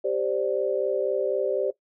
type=chord; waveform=sine; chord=G suspended fourth; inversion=none; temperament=equal; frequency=392 / 523.3 / 587.3 Hz; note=G4 / C5 / D5; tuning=0 / 0 / 0 cents; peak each=-27 dBFS; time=0.04-1.71 s; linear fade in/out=10 ms; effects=noise-tail reverb RT60 0.1 s tail -17 dB re dry